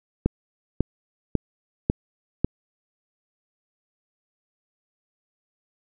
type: click train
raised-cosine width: 3 ms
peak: -6 dBFS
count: 5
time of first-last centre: 0.26-2.446 s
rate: 1.83 Hz
effects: none